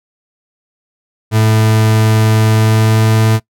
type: tone with pitch glide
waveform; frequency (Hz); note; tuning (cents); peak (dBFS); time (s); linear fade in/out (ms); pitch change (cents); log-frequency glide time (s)
40% pulse; 109.6 to 110.55; A2 to A2; -6 to +9; -7; 1.31-3.4; 50; +15; 2.5-3.27
effects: noise-tail reverb RT60 0.1 s tail -22 dB re dry

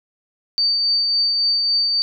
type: tone with tremolo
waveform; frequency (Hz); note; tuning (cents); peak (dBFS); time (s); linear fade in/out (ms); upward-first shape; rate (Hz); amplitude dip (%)
sine; 4600; D8; -37; -14; 0.58-2.02; 0; triangle; 3.6; 30
effects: none

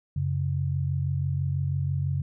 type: tone pair together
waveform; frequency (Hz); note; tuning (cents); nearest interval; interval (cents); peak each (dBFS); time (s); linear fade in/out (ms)
sine; 92.5 / 138.59; F#2 / C#3; 0 / 0; perfect fifth; 700; -28 / -26; 0.16-2.22; 5
effects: none

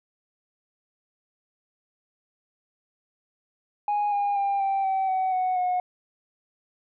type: tone with pitch steps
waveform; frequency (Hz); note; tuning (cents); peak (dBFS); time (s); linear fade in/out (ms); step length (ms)
sine; 827 / 811.9 / 797 / 782.4 / 768.1 / 754 / 740.2 / 726.6; G#5 / G#5 / G5 / G5 / G5 / F#5 / F#5 / F#5; -8 / -39 / +28 / -4 / -35 / +32 / 0 / -32; -20; 3.88-5.8; 2; 240
effects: tanh soft clip ceiling -20 dBFS

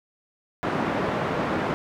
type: band-pass noise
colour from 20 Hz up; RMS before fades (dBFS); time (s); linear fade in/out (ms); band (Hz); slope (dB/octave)
pink; -26; 0.63-1.74; 0; 170 to 1500; 12
effects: none

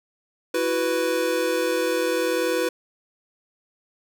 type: chord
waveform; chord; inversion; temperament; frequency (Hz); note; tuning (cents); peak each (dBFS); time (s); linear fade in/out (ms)
square; E suspended second; none; equal; 329.6 / 370 / 493.9; E4 / F#4 / B4; 0 / 0 / 0; -28 / -28 / -24; 0.54-2.69; 5
effects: none

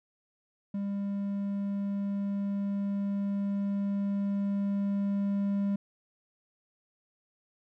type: tone with level ramp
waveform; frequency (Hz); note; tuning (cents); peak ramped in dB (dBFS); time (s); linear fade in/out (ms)
triangle; 200; G3; +35; -28 to -24; 0.74-5.76; 5
effects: none

